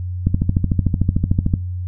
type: click train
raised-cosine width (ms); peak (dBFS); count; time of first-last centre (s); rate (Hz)
5; -3; 18; 0.27-1.539; 13.4
effects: noise-tail reverb RT60 0.3 s tail -19 dB re dry + added 90 Hz sine -22 dBFS peak until 1.87 s